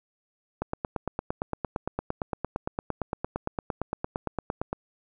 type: click train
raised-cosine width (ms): 1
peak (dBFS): -14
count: 37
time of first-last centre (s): 0.62-4.73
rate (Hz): 8.76
effects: none